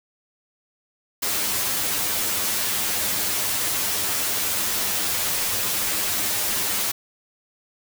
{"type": "noise with comb filter", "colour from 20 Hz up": "white", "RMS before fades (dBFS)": -24, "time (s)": [1.22, 6.92], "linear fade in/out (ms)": 10, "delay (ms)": 9.8, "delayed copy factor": 0.9, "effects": []}